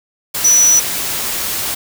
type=tone in noise; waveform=sine; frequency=5920 Hz; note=F#8; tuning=in tune; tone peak=-7 dBFS; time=0.44-0.8 s; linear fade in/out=10 ms; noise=white; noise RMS=-20 dBFS; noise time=0.34-1.75 s; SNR=+10 dB; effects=none